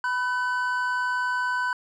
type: tone pair together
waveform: triangle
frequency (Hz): 992 / 1512.6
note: B5 / F#6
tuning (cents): +7 / +38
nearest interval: perfect fifth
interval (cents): 731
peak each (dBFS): -25 / -24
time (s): 0.04-1.73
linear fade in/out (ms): 2
effects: resampled to 24000 Hz